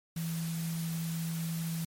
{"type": "tone in noise", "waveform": "sine", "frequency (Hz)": 164.6, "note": "E3", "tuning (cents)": -2, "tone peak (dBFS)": -32, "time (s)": [0.16, 1.85], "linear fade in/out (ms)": 5, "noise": "white", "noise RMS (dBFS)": -44, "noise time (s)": [0.16, 1.85], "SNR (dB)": 9, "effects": ["MP3 64 kbps"]}